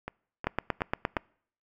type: two click trains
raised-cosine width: 0.5 ms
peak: -11 / -20 dBFS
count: 7 / 4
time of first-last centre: 0.47-1.168 / 0.08-1.171 s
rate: 8.6 / 2.75 Hz
effects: noise-tail reverb RT60 0.6 s tail -26 dB re dry